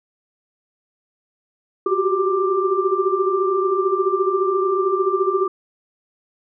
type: tone cluster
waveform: sine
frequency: 366.9 / 381.8 / 395.8 / 1182 Hz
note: F#4 / G4 / G4 / D6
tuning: -15 / -46 / +17 / +11 cents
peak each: -22 dBFS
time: 1.86-5.48 s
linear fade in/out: 5 ms
effects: none